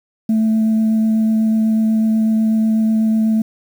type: tone with vibrato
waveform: sine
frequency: 220.3 Hz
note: A3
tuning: 2 cents sharp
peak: -10 dBFS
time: 0.29-3.42 s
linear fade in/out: 5 ms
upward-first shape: sine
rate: 8.1 Hz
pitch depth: 9 cents each way
effects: tanh soft clip ceiling -10 dBFS + 7-bit